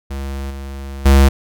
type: tone with level steps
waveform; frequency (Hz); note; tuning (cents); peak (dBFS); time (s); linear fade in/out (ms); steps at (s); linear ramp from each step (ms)
square; 68.4; C#2; -23; -23 / -27 / -7; 0.1-1.29; 10; 0.5 / 1.05; 10
effects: none